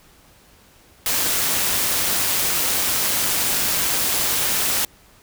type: noise with amplitude modulation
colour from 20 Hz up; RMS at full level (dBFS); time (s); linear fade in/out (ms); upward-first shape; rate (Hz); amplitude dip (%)
white; -19; 1.06-4.85; 2; sine; 188; 35
effects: pink hiss -52 dBFS RMS until 5.22 s